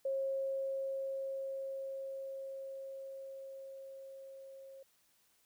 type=tone with level ramp; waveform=sine; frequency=540 Hz; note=C#5; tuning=45 cents flat; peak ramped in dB=-32 to -50 dBFS; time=0.05-4.83 s; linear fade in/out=5 ms; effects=white hiss -72 dBFS RMS until 5.45 s